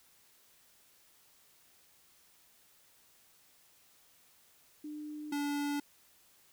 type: tone pair in turn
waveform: sine / square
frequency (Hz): 300.6 / 288.4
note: D4 / D4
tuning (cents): +40 / -31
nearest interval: minor second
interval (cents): 71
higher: first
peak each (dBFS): -40 / -33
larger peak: second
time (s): 4.84-5.32 / 5.32-5.8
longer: neither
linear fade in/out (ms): 5
effects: white hiss -65 dBFS RMS until 6.52 s